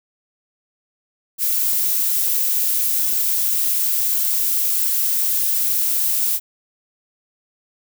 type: noise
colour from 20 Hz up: violet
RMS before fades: -19 dBFS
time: 1.38-6.4 s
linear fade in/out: 50 ms
effects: none